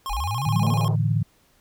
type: tone with vibrato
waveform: square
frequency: 939 Hz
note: A#5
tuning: 12 cents sharp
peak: -28 dBFS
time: 0.06-0.88 s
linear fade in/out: 0 ms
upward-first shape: square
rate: 14 Hz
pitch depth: 230 cents each way
type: linear sweep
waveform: sine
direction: up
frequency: 32.07 to 240.2 Hz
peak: -25 dBFS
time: 0.09-0.74 s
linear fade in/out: 20 ms
type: chord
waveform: sine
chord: A suspended fourth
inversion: none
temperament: just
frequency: 110 / 146.67 / 165 Hz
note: A2 / D3 / E3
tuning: 0 / -2 / +2 cents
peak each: -21 / -24 / -26 dBFS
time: 0.46-1.23 s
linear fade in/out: 10 ms
type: band-pass noise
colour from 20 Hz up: pink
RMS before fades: -36 dBFS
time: 0.61-0.96 s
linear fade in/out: 20 ms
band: 360 to 1000 Hz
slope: 48 dB/octave
effects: pink hiss -61 dBFS RMS until 1.6 s